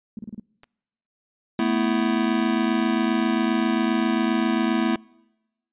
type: tone bursts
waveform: sine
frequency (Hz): 216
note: A3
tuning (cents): -32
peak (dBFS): -30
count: 5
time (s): 0.17-0.398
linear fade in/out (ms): 2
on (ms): 20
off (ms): 32
type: clicks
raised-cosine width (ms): 0.3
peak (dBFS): -30 / -37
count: 2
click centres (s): 0.634 / 0.641
type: chord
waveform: square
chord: A suspended second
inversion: none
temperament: just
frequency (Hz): 220 / 247.5 / 330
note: A3 / B3 / E4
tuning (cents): 0 / +4 / +2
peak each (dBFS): -25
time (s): 1.59-4.96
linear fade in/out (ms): 2
effects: noise-tail reverb RT60 1.0 s tail -26 dB re dry + resampled to 8000 Hz